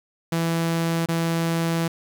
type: tone with dropouts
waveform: sawtooth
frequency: 166 Hz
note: E3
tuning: 12 cents sharp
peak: -17 dBFS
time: 0.32-1.88 s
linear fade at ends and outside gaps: 5 ms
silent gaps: 1.06-1.086 s
effects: 9-bit